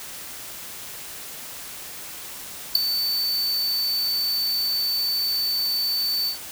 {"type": "tone with ADSR envelope", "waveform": "square", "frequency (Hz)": 4527, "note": "C#8", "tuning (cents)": 36, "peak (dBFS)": -9, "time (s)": [2.75, 6.38], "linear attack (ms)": 4, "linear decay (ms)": 6, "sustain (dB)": -13, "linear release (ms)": 110, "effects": ["white hiss -37 dBFS RMS until 6.51 s"]}